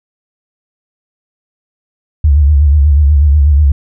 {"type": "tone with vibrato", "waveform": "sine", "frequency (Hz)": 72.7, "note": "D2", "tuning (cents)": -17, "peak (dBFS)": -4, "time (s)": [2.24, 3.72], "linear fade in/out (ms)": 5, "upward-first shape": "sine", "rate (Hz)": 8.2, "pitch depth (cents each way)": 99, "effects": []}